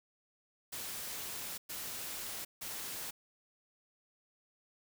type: noise bursts at uneven times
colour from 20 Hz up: white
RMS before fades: -42 dBFS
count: 3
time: 0.72-1.58 / 1.69-2.45 / 2.61-3.11 s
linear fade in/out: 10 ms
effects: none